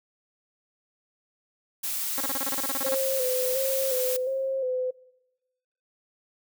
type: noise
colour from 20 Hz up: blue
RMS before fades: -30 dBFS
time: 1.83-4.17 s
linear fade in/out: 10 ms
type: tone bursts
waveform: 10% pulse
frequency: 271.5 Hz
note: C#4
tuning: 36 cents flat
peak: -22 dBFS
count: 14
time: 2.18-2.945 s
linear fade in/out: 0 ms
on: 24 ms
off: 33 ms
type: tone with vibrato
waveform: sine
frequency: 521 Hz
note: C5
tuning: 7 cents flat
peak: -25 dBFS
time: 2.84-4.91 s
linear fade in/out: 10 ms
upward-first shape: square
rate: 1.4 Hz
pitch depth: 42 cents each way
effects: noise-tail reverb RT60 1.0 s tail -22 dB re dry